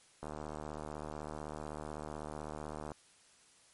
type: click train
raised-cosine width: 1 ms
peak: -28 dBFS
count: 205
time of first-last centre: 0.23-2.918 s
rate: 75.9 Hz
effects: white hiss -64 dBFS RMS until 3.73 s + MP3 48 kbps